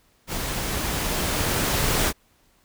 pink noise with level ramp, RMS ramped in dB -29 to -21 dBFS, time 0.27-2.13 s, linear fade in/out 50 ms, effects pink hiss -62 dBFS RMS until 2.64 s

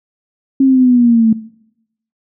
sine exponential sweep, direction down, 271.6 to 220 Hz, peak -6 dBFS, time 0.6-1.33 s, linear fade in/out 5 ms, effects noise-tail reverb RT60 0.8 s tail -20 dB re dry

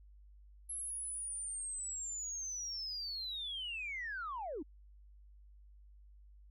sine linear sweep, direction down, 11110 to 258.1 Hz, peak -38 dBFS, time 0.69-4.63 s, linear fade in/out 10 ms, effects tanh soft clip ceiling -34 dBFS + added 50 Hz sine -56 dBFS peak until 6.5 s

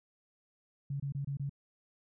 sine tone bursts, 139.9 Hz, C#3, 16 cents sharp, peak -33 dBFS, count 5, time 0.9-1.495 s, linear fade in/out 5 ms, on 99 ms, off 25 ms, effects none

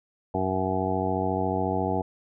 harmonic tone, 94.1 Hz, F#2, 30 cents sharp, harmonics 1 / 2 / 3 / 4 / 5 / 7 / 8 / 9, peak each -32 / -32 / -32 / -32 / -32 / -32 / -32 / -32 dBFS, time 0.34-2.02 s, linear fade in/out 5 ms, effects none

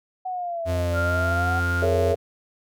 sine linear two-way sweep, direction down then up, 750 to 587.3 to 750 Hz, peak -26 dBFS, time 0.25-1.6 s, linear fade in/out 10 ms, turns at 0.98 s
45% pulse tone, 87.31 Hz, F2, in tune, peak -23 dBFS, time 0.65-2.16 s, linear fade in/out 50 ms
sine tone with pitch glide, 1396.9 to 1411.5 Hz, F6 to F6, 0 to +18 cents, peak -24 dBFS, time 0.93-1.86 s, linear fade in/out 50 ms, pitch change +18 cents, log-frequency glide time 1.56-1.67 s
sine chord, A# half-diminished seventh, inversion third, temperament just, 419.5 / 466.2 / 559.4 / 671.3 Hz, G#4 / A#4 / C#5 / E5, +17 / 0 / +16 / +31 cents, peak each -25 dBFS, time 1.82-2.15 s, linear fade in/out 5 ms
effects none

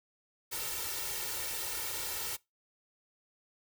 white noise with comb filter, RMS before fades -37 dBFS, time 0.51-2.37 s, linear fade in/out 20 ms, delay 2.2 ms, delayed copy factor +0.8, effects noise-tail reverb RT60 0.2 s tail -22 dB re dry

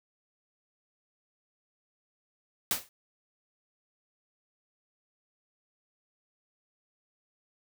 white noise with exponential decay, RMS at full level -24 dBFS, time 2.71-2.89 s, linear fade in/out 1 ms, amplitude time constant 37 ms, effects none

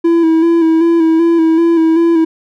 triangle tone with vibrato, 329.6 Hz, E4, in tune, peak -5 dBFS, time 0.04-2.25 s, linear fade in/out 10 ms, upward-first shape square, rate 2.6 Hz, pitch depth 33 cents each way, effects none

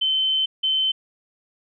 sine tone pair in turn, 3074 / 3074 Hz, G7 / G7, -35 / -35 cents, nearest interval unison, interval 0 cents, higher neither, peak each -18 dBFS, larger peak neither, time 0.01-0.46 / 0.63-0.92 s, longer first, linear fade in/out 10 ms, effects none

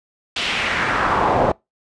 brown noise with band-pass filter sweep, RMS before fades -19 dBFS, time 0.36-1.52 s, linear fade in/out 5 ms, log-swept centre 3500 to 640 Hz, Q 2, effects noise-tail reverb RT60 0.2 s tail -25 dB re dry + resampled to 22050 Hz

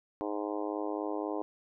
harmonic tone, 103.83 Hz, G#2, in tune, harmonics 3 / 4 / 5 / 6 / 7 / 8 / 9 / 10, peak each -36 / -38 / -40 / -42 / -43 / -44 / -45 / -46 dBFS, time 0.21-1.42 s, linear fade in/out 0 ms, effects none

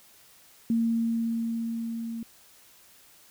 sine tone with level ramp, 229.3 Hz, A#3, 28 cents flat, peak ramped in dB -21 to -32 dBFS, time 0.7-2.23 s, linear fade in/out 2 ms, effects white hiss -56 dBFS RMS until 3.3 s

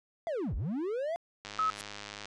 triangle linear two-way sweep, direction down then up, 698.5 to 38.89 to 698.5 Hz, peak -29 dBFS, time 0.27-1.16 s, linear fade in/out 0 ms, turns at 0.55 s
click train, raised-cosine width 0.2 ms, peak -24 dBFS, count 84, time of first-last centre 1.45-2.256 s, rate 103 Hz
sine tone, 1285 Hz, E6, 45 cents flat, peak -26 dBFS, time 1.59-1.7 s, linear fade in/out 0 ms
white noise with exponential growth, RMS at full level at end -37 dBFS, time 1.71-1.81 s, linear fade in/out 0 ms, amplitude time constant 20 ms
effects resampled to 24000 Hz

